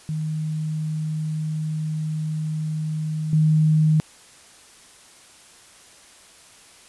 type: tone with level steps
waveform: sine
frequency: 155.56 Hz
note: D#3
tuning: in tune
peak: -23 / -14 dBFS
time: 0.09-4 s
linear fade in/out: 0 ms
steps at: 3.33 s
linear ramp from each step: 2 ms
effects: white hiss -49 dBFS RMS until 6.88 s + resampled to 24000 Hz